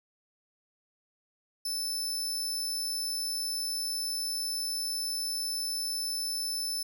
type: tone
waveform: sawtooth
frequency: 5274 Hz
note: E8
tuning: in tune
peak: -28 dBFS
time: 1.65-6.83 s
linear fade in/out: 5 ms
effects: none